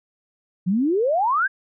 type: exponential sweep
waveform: sine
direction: up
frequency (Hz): 170.4 to 1660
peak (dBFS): -17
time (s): 0.66-1.48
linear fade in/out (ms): 20
effects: none